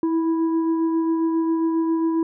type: tone with frequency modulation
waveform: sine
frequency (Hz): 326.3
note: E4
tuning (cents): -18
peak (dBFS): -18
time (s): 0.03-2.23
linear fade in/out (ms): 2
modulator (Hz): 660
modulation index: 0.4
effects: none